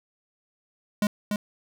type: tone with echo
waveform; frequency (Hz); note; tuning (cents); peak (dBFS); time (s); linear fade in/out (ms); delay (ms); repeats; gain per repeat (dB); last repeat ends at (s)
square; 207.7; G#3; 0; -21; 1.02-1.07; 2; 290; 1; -4; 1.36
effects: none